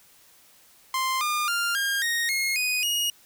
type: tone with pitch steps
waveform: sawtooth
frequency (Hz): 1046.5 / 1209.1 / 1396.9 / 1613.9 / 1864.7 / 2154 / 2489 / 2876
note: C6 / D#6 / F6 / G6 / A#6 / C7 / D#7 / F#7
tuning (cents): 0 / -50 / 0 / +50 / 0 / +50 / 0 / -50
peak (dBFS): -20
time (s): 0.94-3.1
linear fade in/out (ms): 2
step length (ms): 270
effects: white hiss -56 dBFS RMS until 3.25 s